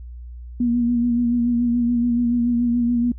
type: tone with vibrato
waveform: sine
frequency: 239.1 Hz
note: A#3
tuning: 44 cents sharp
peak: -16 dBFS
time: 0.6-3.12 s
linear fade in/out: 5 ms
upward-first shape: sine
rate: 7 Hz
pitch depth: 32 cents each way
effects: noise-tail reverb RT60 0.1 s tail -25 dB re dry + added 60 Hz sine -33 dBFS peak until 3.18 s